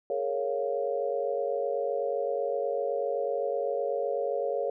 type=chord; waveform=sine; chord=Bb minor seventh; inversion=third; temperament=equal with one note detuned; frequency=415.3 / 463.2 / 554.4 / 698.5 Hz; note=Ab4 / Bb4 / Db5 / F5; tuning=0 / -11 / 0 / 0 cents; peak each=-34 / -32 / -30 / -36 dBFS; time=0.1-4.7 s; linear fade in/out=2 ms; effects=none